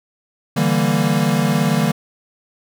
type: chord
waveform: square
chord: E half-diminished seventh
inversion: third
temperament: equal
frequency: 146.83 / 164.81 / 196 / 233.1 Hz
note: D3 / E3 / G3 / Bb3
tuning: 0 / 0 / 0 / 0 cents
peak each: -21 dBFS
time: 0.56-1.92 s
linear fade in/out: 10 ms
effects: none